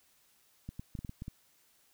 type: clicks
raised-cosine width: 5 ms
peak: -28 dBFS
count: 8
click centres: 0.69 / 0.795 / 0.952 / 0.99 / 1.048 / 1.094 / 1.221 / 1.281 s
effects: white hiss -68 dBFS RMS until 1.93 s